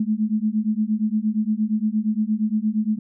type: beating tone pair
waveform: sine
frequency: 210.9 / 219.5 Hz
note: G#3 / A3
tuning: +27 / -4 cents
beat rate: 8.6 Hz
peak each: -22 dBFS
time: 0-2.99 s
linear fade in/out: 5 ms
effects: none